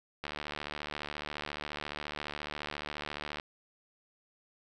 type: click train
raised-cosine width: 0.3 ms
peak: -21 dBFS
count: 236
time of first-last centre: 0.24-3.399 s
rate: 74.4 Hz
effects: none